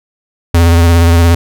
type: tone with vibrato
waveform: square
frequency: 84.5 Hz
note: E2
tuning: 43 cents sharp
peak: -5 dBFS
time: 0.54-1.35 s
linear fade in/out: 5 ms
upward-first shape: triangle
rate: 17 Hz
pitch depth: 41 cents each way
effects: none